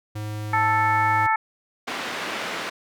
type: tone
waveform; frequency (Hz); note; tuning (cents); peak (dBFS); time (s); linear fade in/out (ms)
square; 106.1; G#2; +38; -29; 0.15-1.27; 10
type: harmonic tone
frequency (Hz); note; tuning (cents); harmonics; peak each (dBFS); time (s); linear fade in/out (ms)
440.7; A4; +3; 2 / 3 / 4 / 5; -20 / -24 / -26 / -28; 0.53-1.36; 5
type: band-pass noise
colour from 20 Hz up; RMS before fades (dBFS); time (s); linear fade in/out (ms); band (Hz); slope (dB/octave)
white; -30; 1.87-2.7; 10; 210 to 2400; 12
effects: none